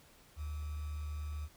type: tone with sample-and-hold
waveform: sine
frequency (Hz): 75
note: D2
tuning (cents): +37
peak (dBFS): -37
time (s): 0.36-1.49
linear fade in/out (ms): 50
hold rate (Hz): 1225
effects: pink hiss -62 dBFS RMS until 1.56 s